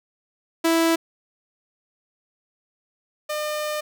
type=tone pair in turn; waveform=sawtooth; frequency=329.6 / 604.1 Hz; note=E4 / D5; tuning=0 / +49 cents; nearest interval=minor seventh; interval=1049 cents; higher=second; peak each=-13 / -21 dBFS; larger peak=first; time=0.64-0.96 / 3.29-3.81 s; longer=second; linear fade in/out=10 ms; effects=none